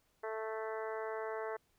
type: harmonic tone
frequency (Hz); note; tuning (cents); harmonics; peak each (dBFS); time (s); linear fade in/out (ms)
220; A3; 0; 2 / 3 / 4 / 5 / 6 / 7 / 8 / 9; -40 / -44 / -46 / -48 / -50 / -51 / -52 / -53; 0.23-1.57; 10
effects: pink hiss -75 dBFS RMS until 1.78 s